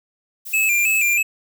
violet noise with tremolo, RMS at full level -31 dBFS, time 0.45-1.15 s, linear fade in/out 20 ms, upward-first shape triangle, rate 18 Hz, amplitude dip 25%
square tone with vibrato, 2489 Hz, D#7, in tune, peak -16 dBFS, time 0.53-1.23 s, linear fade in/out 10 ms, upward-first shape square, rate 3.1 Hz, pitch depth 73 cents each way
effects none

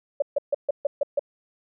sine tone bursts, 570 Hz, C#5, 48 cents sharp, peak -18 dBFS, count 7, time 0.2-1.194 s, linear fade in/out 5 ms, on 22 ms, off 140 ms, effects none

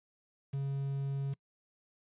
triangle tone with quantisation, 138.1 Hz, C#3, 6 cents flat, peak -30 dBFS, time 0.53-1.34 s, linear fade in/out 10 ms, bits 9, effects noise-tail reverb RT60 0.1 s tail -24 dB re dry + resampled to 8000 Hz

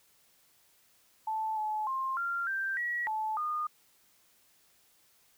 sine tone with pitch steps, 876 / 858 / 1059 / 1386 / 1571 / 1920 / 869 / 1222 Hz, A5 / A5 / C6 / F6 / G6 / B6 / A5 / D#6, -8 / -44 / +21 / -14 / +3 / -49 / -22 / -32 cents, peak -30 dBFS, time 1.27-3.67 s, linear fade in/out 5 ms, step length 300 ms, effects white hiss -66 dBFS RMS until 5.37 s

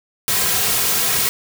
white noise with comb filter, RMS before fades -18 dBFS, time 0.28-1.29 s, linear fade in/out 0 ms, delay 3.4 ms, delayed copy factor -0.6, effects none

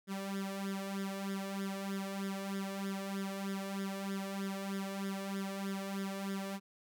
sawtooth tone with flanger, 195.5 Hz, G3, 4 cents flat, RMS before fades -39 dBFS, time 0.07-6.6 s, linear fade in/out 50 ms, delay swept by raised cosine 0.57 to 1.77 ms, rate 3.2 Hz, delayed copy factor +0.8, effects none

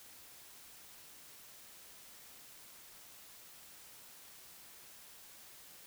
silence, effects white hiss -56 dBFS RMS until 5.86 s

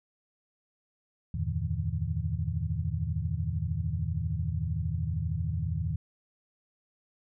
sine tone cluster, 80.5 / 93.5 / 115.4 / 147.8 / 160.9 Hz, E2 / F#2 / A#2 / D3 / E3, -41 / +19 / -17 / +11 / -42 cents, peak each -33 / -34 / -35 / -37 / -35 dBFS, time 1.34-5.96 s, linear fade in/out 5 ms, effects none

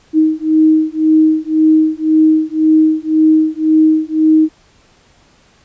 sine beating tone pair, 312.8 / 314.7 Hz, D#4 / D#4, +9 / +20 cents, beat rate 1.9 Hz, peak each -11 dBFS, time 0.13-4.49 s, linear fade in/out 50 ms, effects pink hiss -50 dBFS RMS until 5.64 s + resampled to 16000 Hz

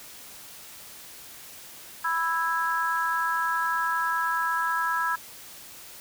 sine chord, E major, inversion second, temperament just, 988.9 / 1318.5 / 1648.1 Hz, B5 / E6 / G#6, +2 / 0 / -14 cents, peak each -28 dBFS, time 2.04-5.16 s, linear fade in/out 10 ms, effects white hiss -45 dBFS RMS until 6 s

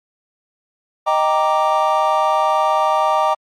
triangle chord, Eb major seventh, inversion none, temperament equal, 622.3 / 784 / 932.3 / 1174.7 Hz, Eb5 / G5 / Bb5 / D6, 0 / 0 / 0 / 0 cents, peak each -17 dBFS, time 1.06-3.35 s, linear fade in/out 20 ms, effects MP3 64 kbps

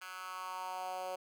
10% pulse tone with high-pass filter sweep, 185 Hz, F#3, in tune, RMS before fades -42 dBFS, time 0.01-1.16 s, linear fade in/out 10 ms, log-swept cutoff 1600 to 570 Hz, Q 3.4, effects none

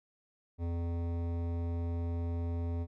sine tone with hard clipping, 85 Hz, F2, 46 cents flat, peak -34 dBFS, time 0.58-2.87 s, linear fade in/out 50 ms, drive 15 dB, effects none

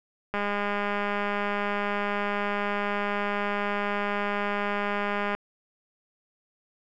click train, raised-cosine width 0.5 ms, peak -14 dBFS, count 1023, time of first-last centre 0.34-5.35 s, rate 204 Hz, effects none

